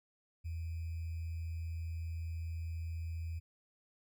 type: tone with sample-and-hold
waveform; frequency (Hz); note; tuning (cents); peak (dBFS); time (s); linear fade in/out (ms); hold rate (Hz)
sine; 82.41; E2; 0; -37; 0.44-3.4; 20; 2450
effects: none